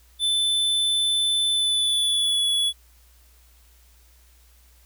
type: tone with pitch glide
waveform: square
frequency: 3520 to 3392 Hz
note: A7 to G#7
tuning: 0 to +36 cents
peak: -20 dBFS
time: 0.19-2.73 s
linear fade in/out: 50 ms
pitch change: -64 cents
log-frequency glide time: 1.52-2.5 s
effects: added 60 Hz sine -53 dBFS peak until 4.85 s + white hiss -59 dBFS RMS until 4.85 s